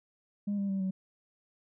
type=tone with pitch steps; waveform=sine; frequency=203.7 / 198.7 / 193.83 / 189.07 Hz; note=G#3 / G3 / G3 / F#3; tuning=-33 / +24 / -19 / +38 cents; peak=-27 dBFS; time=0.47-0.91 s; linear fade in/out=10 ms; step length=110 ms; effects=tanh soft clip ceiling -27 dBFS